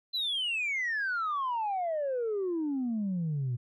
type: exponential sweep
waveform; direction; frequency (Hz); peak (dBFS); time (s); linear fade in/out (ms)
sine; down; 4087 to 117.3; -27; 0.13-3.57; 20
effects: tanh soft clip ceiling -26 dBFS